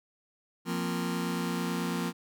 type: chord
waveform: sawtooth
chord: F suspended fourth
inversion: none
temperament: just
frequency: 174.61 / 232.8 / 261.9 Hz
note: F3 / Bb3 / C4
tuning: 0 / -2 / +2 cents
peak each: -28 / -30 / -32 dBFS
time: 0.65-2.13 s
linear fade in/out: 50 ms
effects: none